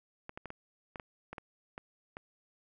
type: clicks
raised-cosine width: 0.5 ms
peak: -27 dBFS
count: 10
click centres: 0.294 / 0.375 / 0.457 / 0.504 / 0.958 / 0.998 / 1.33 / 1.382 / 1.779 / 2.169 s
effects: none